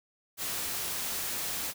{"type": "noise", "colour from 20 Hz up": "white", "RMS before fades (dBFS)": -34, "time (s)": [0.37, 1.74], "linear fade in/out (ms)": 50, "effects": []}